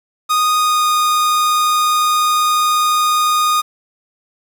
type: tone with pitch glide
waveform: 45% pulse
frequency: 1239 to 1230.4 Hz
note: D#6 to D#6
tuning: -8 to -20 cents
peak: -12 dBFS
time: 0.29-3.62 s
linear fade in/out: 20 ms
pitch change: -12 cents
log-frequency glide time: 0.57-0.88 s
effects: 7-bit